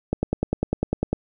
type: click train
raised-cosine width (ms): 2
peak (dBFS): -8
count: 11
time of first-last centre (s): 0.13-1.13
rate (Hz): 10
effects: none